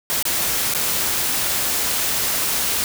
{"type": "noise with dropouts", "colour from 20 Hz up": "white", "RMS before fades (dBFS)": -21, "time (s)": [0.1, 2.84], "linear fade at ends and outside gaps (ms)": 0, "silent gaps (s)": [[0.226, 0.253], [0.738, 0.748]], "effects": []}